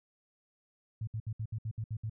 sine tone bursts, 110 Hz, A2, in tune, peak -33 dBFS, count 9, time 1.01-2.097 s, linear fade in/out 5 ms, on 63 ms, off 65 ms, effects none

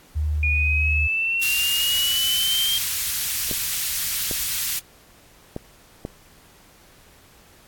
sine tone with pitch glide, 76.1 to 74.49 Hz, D#2 to D2, -38 to +25 cents, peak -20 dBFS, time 0.15-1.08 s, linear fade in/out 20 ms, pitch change -37 cents, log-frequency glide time 0.26-0.52 s
sine exponential sweep, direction up, 2434 to 3200 Hz, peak -20 dBFS, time 0.43-2.78 s, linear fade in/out 2 ms
white band-stop noise, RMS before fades -25 dBFS, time 1.41-4.8 s, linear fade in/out 20 ms, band 100 to 2000 Hz, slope 12 dB/octave
clicks, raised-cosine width 2 ms, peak -15 dBFS, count 4, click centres 3.513 / 4.312 / 5.564 / 6.051 s
effects pink hiss -52 dBFS RMS until 7.67 s + AAC 64 kbps

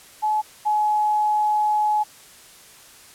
sine tone pair in turn, 855 / 846.6 Hz, A5 / G#5, -50 / +33 cents, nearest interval unison, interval 17 cents, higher first, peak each -18 / -17 dBFS, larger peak second, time 0.22-0.42 / 0.65-2.04 s, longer second, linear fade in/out 20 ms, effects white hiss -47 dBFS RMS until 3.14 s + low-pass 12000 Hz 12 dB/octave

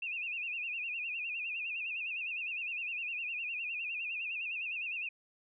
sine tone with vibrato, 2600 Hz, E7, 24 cents flat, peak -35 dBFS, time 0.02-5.09 s, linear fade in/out 5 ms, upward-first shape sine, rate 9.8 Hz, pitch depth 120 cents each way, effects none

